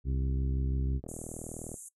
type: harmonic tone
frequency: 66.1 Hz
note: C2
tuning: 18 cents sharp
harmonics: 1 / 2 / 3 / 4 / 5 / 6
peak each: -29 / -34 / -45 / -42 / -48 / -49 dBFS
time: 0.04-1.01 s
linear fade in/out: 50 ms
type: click train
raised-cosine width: 2 ms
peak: -28 dBFS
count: 29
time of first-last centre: 1.04-1.742 s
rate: 39.9 Hz
type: band-pass noise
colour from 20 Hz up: white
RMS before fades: -47 dBFS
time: 1.08-1.89 s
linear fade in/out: 10 ms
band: 6600 to 11000 Hz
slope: 96 dB/octave
effects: noise-tail reverb RT60 0.1 s tail -19 dB re dry